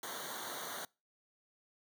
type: noise with comb filter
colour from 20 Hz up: pink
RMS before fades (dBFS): -43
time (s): 0.03-0.85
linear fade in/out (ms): 2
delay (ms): 0.39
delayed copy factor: -1
effects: noise-tail reverb RT60 0.3 s tail -26 dB re dry + high-pass 150 Hz 12 dB/octave